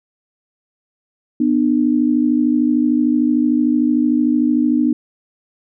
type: tone pair together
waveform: sine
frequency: 246.7 / 300 Hz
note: B3 / D4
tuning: -2 / +37 cents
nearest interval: minor third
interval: 339 cents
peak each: -15 dBFS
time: 1.4-4.93 s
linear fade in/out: 5 ms
effects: none